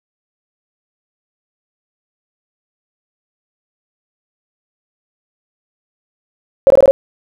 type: tone bursts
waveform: sine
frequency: 545 Hz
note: C#5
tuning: 29 cents flat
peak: -4 dBFS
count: 5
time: 6.67-6.91 s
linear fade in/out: 0 ms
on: 32 ms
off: 20 ms
effects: none